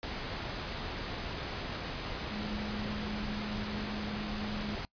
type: tone in noise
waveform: sine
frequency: 210 Hz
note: G#3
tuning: 19 cents sharp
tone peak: -37 dBFS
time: 2.31-4.75 s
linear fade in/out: 0 ms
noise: pink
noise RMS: -38 dBFS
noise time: 0.03-4.85 s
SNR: -2 dB
effects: noise-tail reverb RT60 0.1 s tail -25 dB re dry + resampled to 11025 Hz